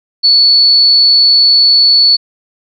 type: tone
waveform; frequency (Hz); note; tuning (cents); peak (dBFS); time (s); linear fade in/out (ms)
sine; 4435; C#8; 0; -4; 0.23-2.17; 20
effects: none